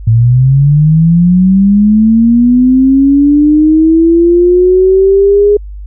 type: linear sweep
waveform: sine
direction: up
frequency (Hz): 110 to 415.3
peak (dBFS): -3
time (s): 0.07-5.57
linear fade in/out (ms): 5
effects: added 50 Hz sine -22 dBFS peak until 5.86 s